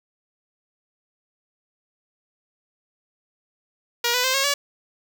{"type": "tone with pitch steps", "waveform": "5% pulse", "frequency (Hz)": [475.4, 497.3, 520.2, 544.2, 569.3], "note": ["A#4", "B4", "C5", "C#5", "C#5"], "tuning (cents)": [34, 12, -10, -32, 46], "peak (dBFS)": -8, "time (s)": [4.04, 4.54], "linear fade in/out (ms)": 5, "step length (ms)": 100, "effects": []}